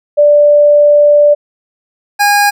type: tone pair in turn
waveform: sine / 25% pulse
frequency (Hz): 587.3 / 818.1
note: D5 / G#5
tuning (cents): 0 / -26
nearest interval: tritone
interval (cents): 574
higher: second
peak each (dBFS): -3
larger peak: neither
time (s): 0.17-1.35 / 2.19-2.51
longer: first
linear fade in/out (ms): 20
effects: none